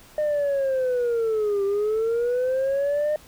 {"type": "linear two-way sweep", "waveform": "sine", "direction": "down then up", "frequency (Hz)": [610, 393, 610], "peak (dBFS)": -18, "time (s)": [0.18, 3.16], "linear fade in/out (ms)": 2, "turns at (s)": 1.64, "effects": ["tanh soft clip ceiling -19 dBFS", "pink hiss -50 dBFS RMS until 3.27 s"]}